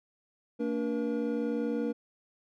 triangle tone cluster, 227.6 / 287.8 / 477.6 Hz, A#3 / D4 / A#4, -41 / -35 / +42 cents, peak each -31 dBFS, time 0.59-1.93 s, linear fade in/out 20 ms, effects none

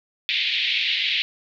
white band-pass noise, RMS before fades -23 dBFS, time 0.29-1.22 s, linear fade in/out 0 ms, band 2100 to 3900 Hz, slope 48 dB/octave, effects none

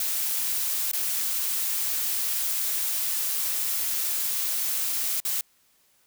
blue noise with dropouts, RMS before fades -27 dBFS, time 0-5.41 s, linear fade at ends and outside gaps 2 ms, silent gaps 0.915-0.932 / 5.202-5.25 s, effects white hiss -64 dBFS RMS until 6.06 s

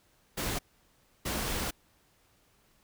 pink noise bursts at uneven times, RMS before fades -33 dBFS, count 2, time 0.37-0.59 / 1.25-1.71 s, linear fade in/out 10 ms, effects pink hiss -67 dBFS RMS until 2.83 s

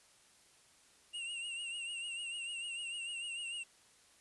square tone with vibrato, 2794 Hz, F7, in tune, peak -40 dBFS, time 1.13-3.64 s, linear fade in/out 20 ms, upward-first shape triangle, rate 6.7 Hz, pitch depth 72 cents each way, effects white hiss -65 dBFS RMS until 4.2 s + resampled to 24000 Hz

